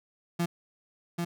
35% pulse tone with echo, 171.5 Hz, F3, 31 cents flat, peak -24 dBFS, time 0.39-0.46 s, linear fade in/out 10 ms, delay 790 ms, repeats 1, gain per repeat -3 dB, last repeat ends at 1.25 s, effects none

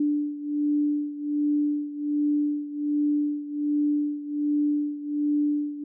sine beating tone pair, 293.8 / 295.1 Hz, D4 / D4, +1 / +8 cents, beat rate 1.3 Hz, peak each -24 / -28 dBFS, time 0-5.84 s, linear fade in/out 5 ms, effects none

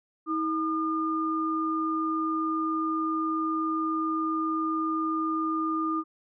sine tone pair together, 319.6 / 1212.2 Hz, D#4 / D#6, +47 / -46 cents, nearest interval octave + major seventh, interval 2307 cents, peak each -28 dBFS, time 0.26-6.04 s, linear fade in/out 50 ms, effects none

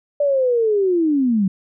sine linear sweep, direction down, 587.3 to 183.1 Hz, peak -14 dBFS, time 0.2-1.48 s, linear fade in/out 5 ms, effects none

